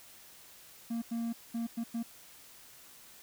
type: tone bursts at uneven times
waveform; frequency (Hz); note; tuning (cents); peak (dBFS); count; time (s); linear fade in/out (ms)
triangle; 231.6; A#3; -11; -30; 5; 0.9-1.02 / 1.11-1.33 / 1.54-1.67 / 1.77-1.84 / 1.94-2.03; 10
effects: white hiss -55 dBFS RMS until 3.22 s